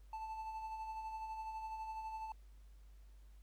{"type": "tone with tremolo", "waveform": "triangle", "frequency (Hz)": 880, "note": "A5", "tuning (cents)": 0, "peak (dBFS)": -39, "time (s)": [0.13, 2.32], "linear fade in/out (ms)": 2, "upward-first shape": "sine", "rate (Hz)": 12, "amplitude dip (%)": 40, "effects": ["added 50 Hz sine -56 dBFS peak until 3.42 s", "pink hiss -75 dBFS RMS until 3.42 s"]}